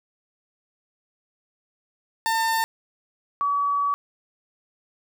30% pulse / sine tone pair in turn, 901 / 1139.1 Hz, A5 / C#6, +41 / +47 cents, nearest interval major third, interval 406 cents, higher second, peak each -18 / -20 dBFS, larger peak first, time 2.26-2.64 / 3.41-3.94 s, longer second, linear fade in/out 0 ms, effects none

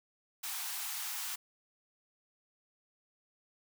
white high-pass noise, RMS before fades -39 dBFS, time 0.43-1.36 s, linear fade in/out 10 ms, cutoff 730 Hz, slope 96 dB/octave, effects none

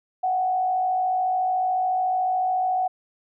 sine tone with frequency modulation, 742 Hz, F#5, 5 cents sharp, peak -20 dBFS, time 0.23-2.88 s, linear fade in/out 10 ms, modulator 53.9 Hz, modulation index 0.36, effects none

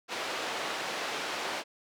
pink band-pass noise, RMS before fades -35 dBFS, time 0.08-1.64 s, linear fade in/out 50 ms, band 470 to 4600 Hz, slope 12 dB/octave, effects none

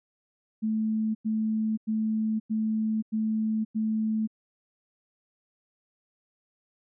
sine tone bursts, 218.5 Hz, A3, 12 cents flat, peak -24 dBFS, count 6, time 0.62-4.275 s, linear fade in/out 20 ms, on 530 ms, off 95 ms, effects none

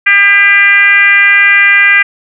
sine tone with frequency modulation, 1994 Hz, B6, 16 cents sharp, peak -3 dBFS, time 0.06-2.03 s, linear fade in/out 10 ms, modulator 390 Hz, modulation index 1.2, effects none

